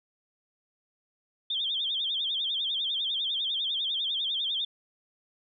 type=tone with vibrato; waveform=sine; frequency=3381 Hz; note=G#7; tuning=30 cents sharp; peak=-27 dBFS; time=1.5-4.65 s; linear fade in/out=5 ms; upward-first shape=sine; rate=10 Hz; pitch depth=150 cents each way; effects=none